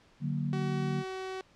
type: chord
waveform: sine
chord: D augmented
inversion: none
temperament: equal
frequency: 146.83 / 185 / 233.1 Hz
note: D3 / F#3 / A#3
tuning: 0 / 0 / 0 cents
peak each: -31 / -36 / -36 dBFS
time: 0.2-1.04 s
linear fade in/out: 50 ms
type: tone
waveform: sawtooth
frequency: 377.5 Hz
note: F#4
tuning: 35 cents sharp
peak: -32 dBFS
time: 0.53-1.41 s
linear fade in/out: 0 ms
effects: pink hiss -62 dBFS RMS until 1.55 s + low-pass 5000 Hz 12 dB/octave